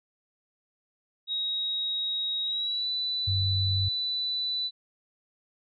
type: tone with pitch glide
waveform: sine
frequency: 3794 to 3980 Hz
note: A#7 to B7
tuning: +30 to +13 cents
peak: -27 dBFS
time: 1.27-4.71 s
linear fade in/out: 50 ms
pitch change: +83 cents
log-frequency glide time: 2.43-2.88 s
type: tone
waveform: sine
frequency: 95.7 Hz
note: G2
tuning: 41 cents flat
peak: -25 dBFS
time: 3.27-3.89 s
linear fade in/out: 10 ms
effects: none